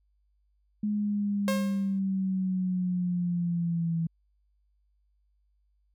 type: linear sweep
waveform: sine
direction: down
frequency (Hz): 210 to 164.1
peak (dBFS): -25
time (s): 0.83-4.07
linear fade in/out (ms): 5
type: tone with exponential decay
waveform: sawtooth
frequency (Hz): 536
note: C5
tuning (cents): +42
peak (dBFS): -21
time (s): 1.48-1.99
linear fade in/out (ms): 0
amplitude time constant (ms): 110
effects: added 50 Hz sine -66 dBFS peak until 5.94 s + MP3 96 kbps